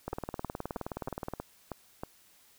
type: two click trains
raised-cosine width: 1 ms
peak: -22 / -21 dBFS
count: 7 / 25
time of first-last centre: 0.13-2.035 / 0.08-1.337 s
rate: 3.15 / 19.1 Hz
effects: white hiss -62 dBFS RMS until 2.58 s